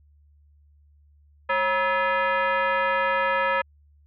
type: tone with frequency modulation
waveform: sine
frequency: 207.7 Hz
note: G#3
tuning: in tune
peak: -20 dBFS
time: 1.49-3.62 s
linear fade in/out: 10 ms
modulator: 751 Hz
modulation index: 2.5
effects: added 73 Hz sine -54 dBFS peak until 4.06 s